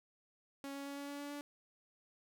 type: tone with pitch steps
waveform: sawtooth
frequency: 277.2 / 279.1 / 281.1 / 283 / 285 / 287 / 289 Hz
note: C#4 / C#4 / C#4 / C#4 / C#4 / D4 / D4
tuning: 0 / +12 / +24 / +36 / +48 / -40 / -28 cents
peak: -39 dBFS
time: 0.64-1.41 s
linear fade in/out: 0 ms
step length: 110 ms
effects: none